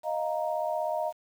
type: chord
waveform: sine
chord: Eb suspended second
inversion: none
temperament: equal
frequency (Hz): 622.3 / 698.5 / 932.3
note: Eb5 / F5 / Bb5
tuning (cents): 0 / 0 / 0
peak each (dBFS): -30 / -32 / -34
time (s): 0.03-1.13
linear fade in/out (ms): 50
effects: 9-bit